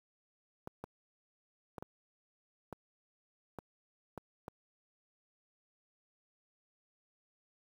clicks, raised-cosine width 1 ms, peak -28 dBFS, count 8, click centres 0.674 / 0.84 / 1.782 / 1.825 / 2.727 / 3.587 / 4.177 / 4.481 s, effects high-pass 60 Hz 12 dB/octave + 9-bit

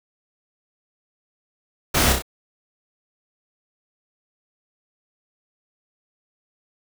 pink noise with echo, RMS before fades -19 dBFS, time 1.94-2.13 s, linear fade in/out 10 ms, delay 31 ms, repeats 3, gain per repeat -4 dB, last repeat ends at 2.223 s, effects none

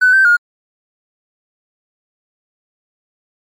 triangle tone with pitch steps, 1502 / 1554 / 1427 Hz, F#6 / G6 / F6, +26 / -16 / +37 cents, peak -3 dBFS, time 0.01-0.37 s, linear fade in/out 20 ms, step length 120 ms, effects tanh soft clip ceiling -4 dBFS + MP3 64 kbps

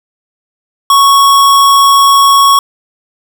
square tone, 1108.7 Hz, C#6, in tune, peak -4 dBFS, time 0.9-2.59 s, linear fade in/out 2 ms, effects 7-bit

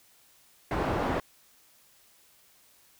white low-pass noise, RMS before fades -29 dBFS, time 0.71-1.2 s, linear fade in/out 2 ms, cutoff 810 Hz, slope 12 dB/octave, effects white hiss -61 dBFS RMS until 2.99 s

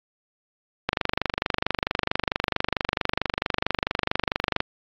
click train, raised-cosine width 0.3 ms, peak -5 dBFS, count 92, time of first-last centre 0.89-4.604 s, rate 24.5 Hz, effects low-pass 5000 Hz 12 dB/octave + AAC 32 kbps

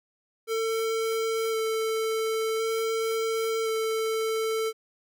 square tone with vibrato, 445.9 Hz, A4, 23 cents sharp, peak -26 dBFS, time 0.47-4.73 s, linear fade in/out 50 ms, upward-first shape square, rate 0.47 Hz, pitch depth 10 cents each way, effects none

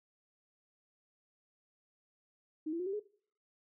sine tone with pitch steps, 311.1 / 335.4 / 361.5 / 389.7 / 420.1 Hz, D#4 / E4 / F#4 / G4 / G#4, 0 / +30 / -40 / -10 / +20 cents, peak -34 dBFS, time 2.66-3 s, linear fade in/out 10 ms, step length 68 ms, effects noise-tail reverb RT60 0.5 s tail -19 dB re dry

